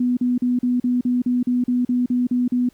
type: tone bursts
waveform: sine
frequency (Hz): 246.9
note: B3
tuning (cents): 0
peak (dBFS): -16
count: 13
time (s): 0-2.69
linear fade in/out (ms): 5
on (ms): 170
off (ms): 40
effects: pink hiss -58 dBFS RMS until 2.73 s